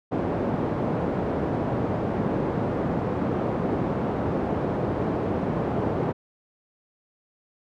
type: band-pass noise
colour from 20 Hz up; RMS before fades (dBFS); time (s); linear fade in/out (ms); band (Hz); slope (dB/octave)
pink; -26; 0.11-6.13; 20; 130 to 690; 12
effects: none